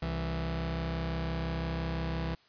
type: tone pair together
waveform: sawtooth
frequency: 65.9 / 164.72 Hz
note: C2 / E3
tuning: +13 / -1 cents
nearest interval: octave + major third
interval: 1586 cents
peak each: -30 / -30 dBFS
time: 0.02-2.35 s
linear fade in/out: 5 ms
effects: white hiss -63 dBFS RMS until 2.48 s + resampled to 11025 Hz